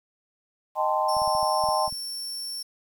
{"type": "chord", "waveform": "sine", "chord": "A half-diminished seventh", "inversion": "second", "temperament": "equal with one note detuned", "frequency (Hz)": [622.3, 784, 880, 1040.5], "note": ["Eb5", "G5", "A5", "C6"], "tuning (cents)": [0, 0, 0, -10], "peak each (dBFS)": -27, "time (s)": [0.75, 1.9], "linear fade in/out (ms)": 50}
{"type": "tone", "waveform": "sawtooth", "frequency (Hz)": 5440, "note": "F8", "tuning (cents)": -46, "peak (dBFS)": -29, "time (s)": [1.08, 2.63], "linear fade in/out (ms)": 10}
{"type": "clicks", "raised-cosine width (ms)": 5, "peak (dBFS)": -31, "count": 9, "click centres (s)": [1.168, 1.219, 1.277, 1.351, 1.43, 1.639, 1.688, 1.879, 1.926]}
{"effects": ["9-bit"]}